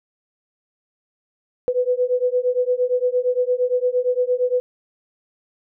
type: beating tone pair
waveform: sine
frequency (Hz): 493.9 / 502.6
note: B4 / B4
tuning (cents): 0 / +30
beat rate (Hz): 8.7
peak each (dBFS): -20 / -20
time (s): 1.68-4.6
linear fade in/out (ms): 0
effects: none